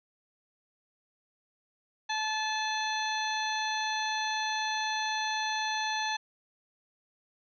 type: harmonic tone with a mistuned harmonic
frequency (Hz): 868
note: A5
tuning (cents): -24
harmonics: 1 / 2 / 3 / 4 / 5 / 7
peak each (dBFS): -32 / -35 / -39 / -38 / -39 / -43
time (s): 2.09-6.17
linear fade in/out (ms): 10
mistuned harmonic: 5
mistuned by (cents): -69
effects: none